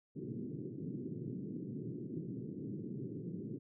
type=band-pass noise; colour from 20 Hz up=pink; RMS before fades=-43 dBFS; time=0.15-3.59 s; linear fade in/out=20 ms; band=120 to 390 Hz; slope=48 dB/octave; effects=none